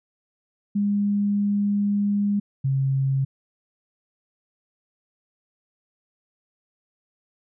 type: tone pair in turn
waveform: sine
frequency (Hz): 203.5 / 135.12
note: G#3 / C#3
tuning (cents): -35 / -44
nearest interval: perfect fifth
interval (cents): 709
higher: first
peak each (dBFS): -19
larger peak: neither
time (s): 0.75-2.4 / 2.64-3.25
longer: first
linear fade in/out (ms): 10
effects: none